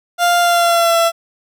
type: tone with pitch glide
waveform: 30% pulse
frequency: 698.5 to 671.2 Hz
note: F5 to E5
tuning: 0 to +31 cents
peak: -8 dBFS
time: 0.18-1.12 s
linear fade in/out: 50 ms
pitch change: -69 cents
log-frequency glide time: 0.4-0.96 s
effects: none